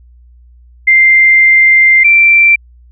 sine tone pair in turn, 2093 / 2349 Hz, C7 / D7, 0 / 0 cents, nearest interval major second, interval 200 cents, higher second, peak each -3 dBFS, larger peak neither, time 0.87-2.04 / 2.04-2.56 s, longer first, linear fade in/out 10 ms, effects added 60 Hz sine -38 dBFS peak until 2.91 s

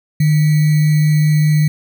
sine tone with sample-and-hold, 152.5 Hz, D#3, 34 cents flat, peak -9 dBFS, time 0.2-1.68 s, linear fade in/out 5 ms, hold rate 2100 Hz, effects none

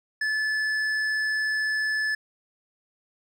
sine tone with hard clipping, 1733 Hz, A6, 27 cents flat, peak -25 dBFS, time 0.21-2.15 s, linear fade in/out 5 ms, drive 7 dB, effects none

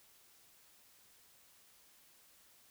silence, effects white hiss -65 dBFS RMS until 2.7 s

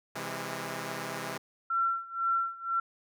5% pulse chord, C augmented, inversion none, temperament equal with one note detuned, 130.81 / 164.81 / 204 Hz, C3 / E3 / G#3, 0 / 0 / -31 cents, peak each -28 dBFS, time 0.15-1.38 s, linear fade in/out 10 ms
sine tone with tremolo, 1356 Hz, E6, 49 cents sharp, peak -24 dBFS, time 1.7-2.8 s, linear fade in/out 5 ms, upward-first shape sine, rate 2 Hz, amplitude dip 90%
effects none

